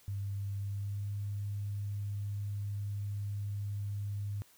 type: tone with pitch glide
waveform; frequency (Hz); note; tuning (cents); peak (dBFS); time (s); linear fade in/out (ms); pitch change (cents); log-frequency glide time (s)
sine; 99.7 to 101.68; G2 to G#2; +30 to -36; -34; 0.08-4.42; 0; +34; 0.6-1.13
effects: white hiss -63 dBFS RMS until 4.57 s